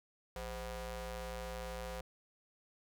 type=ring-modulated tone; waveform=sawtooth; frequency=230.5 Hz; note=A#3; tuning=19 cents flat; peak=-34 dBFS; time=0.36-2.01 s; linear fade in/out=2 ms; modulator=287 Hz; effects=none